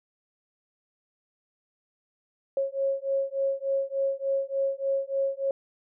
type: beating tone pair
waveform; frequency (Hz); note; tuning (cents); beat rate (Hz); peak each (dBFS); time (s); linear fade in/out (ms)
sine; 544 / 547.4; C#5 / C#5; -33 / -22; 3.4; -28; 2.57-5.51; 2
effects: none